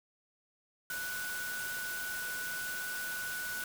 sine tone in noise, 1480 Hz, F#6, in tune, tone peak -37 dBFS, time 0.9-3.64 s, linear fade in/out 2 ms, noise white, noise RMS -42 dBFS, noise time 0.9-3.64 s, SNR +2 dB, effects none

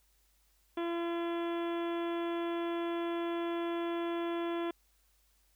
harmonic tone, 340 Hz, F4, 46 cents flat, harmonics 1 / 2 / 3 / 4 / 5 / 6 / 7 / 8 / 9 / 10, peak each -33 / -41 / -43 / -48 / -50 / -54 / -53 / -56 / -57 / -52 dBFS, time 0.77-4.71 s, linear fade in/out 5 ms, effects added 50 Hz sine -70 dBFS peak until 5.55 s + white hiss -72 dBFS RMS until 5.55 s

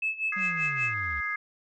sine tone with tremolo, 2607 Hz, E7, 20 cents flat, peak -24 dBFS, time 0.02-0.94 s, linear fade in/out 5 ms, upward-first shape sine, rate 5.2 Hz, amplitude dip 85%
sine chord, Ab major, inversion second, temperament equal, 1244.5 / 1661.2 / 2093 Hz, Eb6 / Ab6 / C7, 0 / 0 / 0 cents, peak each -35 / -32 / -31 dBFS, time 0.32-1.36 s, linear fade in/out 5 ms
triangle linear sweep, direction down, 196 to 66 Hz, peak -34 dBFS, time 0.36-1.21 s, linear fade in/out 10 ms
effects tanh soft clip ceiling -17 dBFS

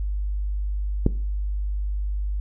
click, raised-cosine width 3 ms, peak -5 dBFS, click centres 1.064 s, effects noise-tail reverb RT60 0.4 s tail -17 dB re dry + added 50 Hz sine -23 dBFS peak until 2.4 s

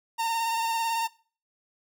45% pulse tone with vibrato, 913 Hz, A#5, 36 cents flat, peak -25 dBFS, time 0.18-1.08 s, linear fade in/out 20 ms, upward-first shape sine, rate 18 Hz, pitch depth 25 cents each way, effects noise-tail reverb RT60 0.4 s tail -21 dB re dry

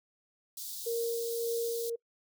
white high-pass noise, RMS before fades -41 dBFS, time 0.57-1.9 s, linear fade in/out 5 ms, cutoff 3600 Hz, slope 48 dB/octave
sine tone with tremolo, 464.8 Hz, A#4, 5 cents flat, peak -29 dBFS, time 0.86-1.96 s, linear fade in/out 10 ms, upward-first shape sine, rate 1.8 Hz, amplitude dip 30%
effects noise-tail reverb RT60 0.1 s tail -25 dB re dry

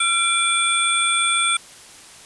sine tone cluster, 1364 / 2355 / 3462 / 8610 Hz, F6 / D7 / A7 / C9, -41 / +4 / -29 / +49 cents, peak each -22 dBFS, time 0-1.57 s, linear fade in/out 5 ms, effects white hiss -43 dBFS RMS until 2.25 s + resampled to 24000 Hz

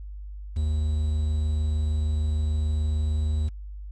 triangle tone with quantisation, 76.6 Hz, D#2, 27 cents flat, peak -20 dBFS, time 0.56-3.49 s, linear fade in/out 10 ms, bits 8, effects added 50 Hz sine -35 dBFS peak until 3.91 s + resampled to 22050 Hz

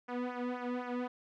sawtooth tone with flanger, 246.9 Hz, B3, in tune, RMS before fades -37 dBFS, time 0.08-1.08 s, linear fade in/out 10 ms, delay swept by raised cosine 0.24 to 1.34 ms, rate 3.9 Hz, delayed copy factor -1, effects low-pass 2000 Hz 12 dB/octave

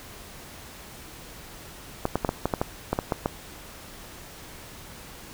clicks, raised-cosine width 1 ms, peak -9 dBFS, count 11, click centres 2.054 / 2.156 / 2.248 / 2.291 / 2.456 / 2.538 / 2.615 / 2.93 / 2.989 / 3.122 / 3.259 s, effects pink hiss -44 dBFS RMS until 5.33 s

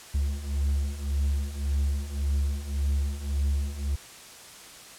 triangle beating tone pair, 69.3 / 71.1 Hz, C#2 / C#2, 0 / +45 cents, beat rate 1.8 Hz, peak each -28 / -24 dBFS, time 0.14-3.96 s, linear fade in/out 10 ms, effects white hiss -46 dBFS RMS until 4.98 s + low-pass 10000 Hz 12 dB/octave

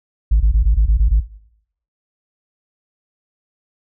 sine tone bursts, 52.9 Hz, G#1, 33 cents sharp, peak -7 dBFS, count 8, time 0.31-1.202 s, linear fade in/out 10 ms, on 94 ms, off 20 ms, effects noise-tail reverb RT60 0.7 s tail -18 dB re dry + tanh soft clip ceiling -7 dBFS

